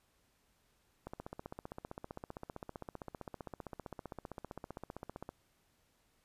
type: click train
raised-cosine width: 1 ms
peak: -29 dBFS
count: 66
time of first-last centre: 1.07-5.291 s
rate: 15.4 Hz
effects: pink hiss -74 dBFS RMS until 6.24 s + resampled to 32000 Hz